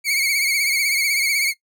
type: tone with vibrato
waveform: sawtooth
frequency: 2217 Hz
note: C#7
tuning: in tune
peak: -14 dBFS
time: 0.04-1.54 s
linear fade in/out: 50 ms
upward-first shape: triangle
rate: 16 Hz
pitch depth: 87 cents each way
effects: noise-tail reverb RT60 0.1 s tail -19 dB re dry